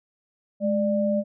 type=tone pair together; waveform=sine; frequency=210 / 593.6 Hz; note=G#3 / D5; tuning=+19 / +18 cents; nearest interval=octave + tritone; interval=1799 cents; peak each=-23 dBFS; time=0.6-1.24 s; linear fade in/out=50 ms; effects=none